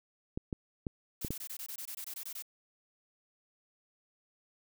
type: clicks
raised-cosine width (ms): 3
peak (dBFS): -22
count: 5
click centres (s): 0.375 / 0.528 / 0.868 / 1.248 / 1.306
type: noise bursts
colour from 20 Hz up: blue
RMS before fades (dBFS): -42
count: 13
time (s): 1.21-2.424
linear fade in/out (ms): 5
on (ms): 74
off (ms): 21
effects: none